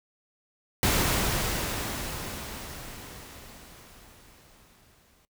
pink noise with exponential decay, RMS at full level -23 dBFS, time 0.83-5.25 s, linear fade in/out 0 ms, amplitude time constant 960 ms, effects noise-tail reverb RT60 0.1 s tail -19 dB re dry

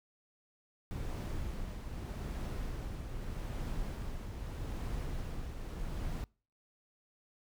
brown noise with tremolo, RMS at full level -37 dBFS, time 0.91-6.24 s, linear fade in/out 0 ms, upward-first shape triangle, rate 0.81 Hz, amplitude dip 45%, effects noise-tail reverb RT60 0.4 s tail -26 dB re dry

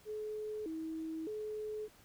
sine tone with vibrato, 370 Hz, F#4, in tune, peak -38 dBFS, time 0.05-1.89 s, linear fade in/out 50 ms, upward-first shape square, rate 0.82 Hz, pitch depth 250 cents each way, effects pink hiss -63 dBFS RMS until 2.04 s

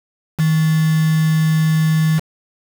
sine tone with quantisation, 158.3 Hz, D#3, 30 cents sharp, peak -12 dBFS, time 0.38-2.2 s, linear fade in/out 20 ms, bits 4, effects none

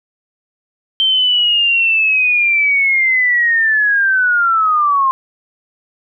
sine linear sweep, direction down, 3128 to 1049 Hz, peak -10 dBFS, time 1-5.11 s, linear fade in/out 0 ms, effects none

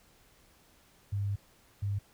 sine tone pair in turn, 100.5 / 100.5 Hz, G2 / G2, +44 / +44 cents, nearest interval unison, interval 0 cents, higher neither, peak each -29 / -29 dBFS, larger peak neither, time 1.12-1.36 / 1.82-1.99 s, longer first, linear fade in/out 10 ms, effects pink hiss -63 dBFS RMS until 2.13 s

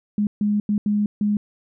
sine tone bursts at uneven times, 207.7 Hz, G#3, in tune, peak -17 dBFS, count 5, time 0.18-0.27 / 0.41-0.6 / 0.69-0.78 / 0.86-1.06 / 1.21-1.37 s, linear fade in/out 2 ms, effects none

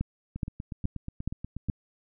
two click trains, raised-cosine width 5 ms, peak -23 / -16 dBFS, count 12 / 5, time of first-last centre 0.36-1.687 / 0.01-1.698 s, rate 8.29 / 2.37 Hz, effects none

